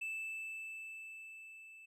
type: tone with level ramp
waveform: triangle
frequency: 2637 Hz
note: E7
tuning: in tune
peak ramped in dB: -36 to -52 dBFS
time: 0.01-1.86 s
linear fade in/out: 10 ms
effects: resampled to 32000 Hz